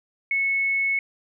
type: tone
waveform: sine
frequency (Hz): 2200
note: C#7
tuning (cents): -14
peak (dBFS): -20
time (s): 0.31-0.99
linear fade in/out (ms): 2
effects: none